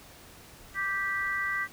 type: harmonic tone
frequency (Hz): 392.2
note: G4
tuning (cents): +1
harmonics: 3 / 4 / 5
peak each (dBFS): -35 / -33 / -30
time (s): 0.74-1.68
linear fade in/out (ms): 50
effects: pink hiss -51 dBFS RMS until 1.72 s